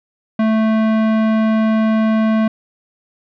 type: tone with tanh clipping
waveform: sine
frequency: 220 Hz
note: A3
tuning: in tune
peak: -14 dBFS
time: 0.39-2.48 s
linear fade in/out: 5 ms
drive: 18 dB
effects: none